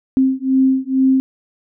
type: beating tone pair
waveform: sine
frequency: 262.8 / 265 Hz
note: C4 / C4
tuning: +8 / +22 cents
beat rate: 2.2 Hz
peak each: -15 dBFS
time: 0.17-1.2 s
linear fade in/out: 0 ms
effects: none